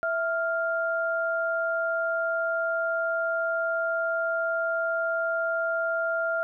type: tone pair together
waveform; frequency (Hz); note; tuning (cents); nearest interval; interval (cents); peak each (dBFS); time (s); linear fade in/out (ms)
sine; 659.3 / 1397; E5 / F6; 0 / 0; octave + minor second; 1300; -27; 0.03-6.43; 0
effects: none